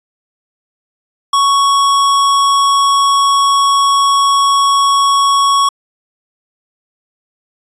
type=tone; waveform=square; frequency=1112 Hz; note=C#6; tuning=5 cents sharp; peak=-9 dBFS; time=1.33-5.69 s; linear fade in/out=5 ms; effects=resampled to 22050 Hz